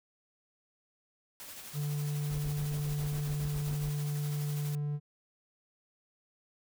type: noise with tremolo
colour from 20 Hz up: white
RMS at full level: -45 dBFS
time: 1.4-4.75 s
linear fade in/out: 0 ms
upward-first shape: sine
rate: 12 Hz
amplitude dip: 35%
type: tone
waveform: triangle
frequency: 146.83 Hz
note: D3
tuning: in tune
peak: -29 dBFS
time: 1.73-5 s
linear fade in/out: 50 ms
type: noise bursts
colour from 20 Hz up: brown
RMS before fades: -42 dBFS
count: 12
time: 2.29-3.907 s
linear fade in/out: 20 ms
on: 110 ms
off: 27 ms
effects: none